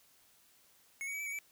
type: tone with pitch steps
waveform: square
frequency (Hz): 2192 / 2244 / 2278 / 2315 / 2244 / 2308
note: C#7 / C#7 / C#7 / D7 / C#7 / D7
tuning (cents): -20 / +21 / +47 / -25 / +21 / -31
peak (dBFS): -38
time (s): 1.01-1.388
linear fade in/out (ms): 0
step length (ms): 63
effects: white hiss -66 dBFS RMS until 1.51 s

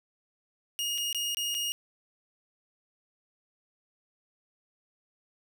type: tone with dropouts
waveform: sawtooth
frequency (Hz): 2860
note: F7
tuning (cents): +41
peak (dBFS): -26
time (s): 0.79-1.72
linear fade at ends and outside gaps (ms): 0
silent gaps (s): 0.978-0.982 / 1.128-1.147 / 1.347-1.37 / 1.544-1.549
effects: none

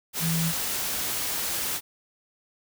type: tone in noise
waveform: sine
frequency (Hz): 164.81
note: E3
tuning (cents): 0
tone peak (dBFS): -24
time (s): 0.2-0.53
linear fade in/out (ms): 50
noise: white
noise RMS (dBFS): -29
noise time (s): 0.13-1.81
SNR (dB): +2
effects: none

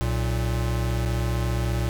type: tone pair together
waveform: square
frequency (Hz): 61.74 / 116.78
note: B1 / A#2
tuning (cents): 0 / +4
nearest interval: major seventh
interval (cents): 1104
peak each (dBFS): -26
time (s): 0.01-1.89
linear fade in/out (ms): 0
effects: none

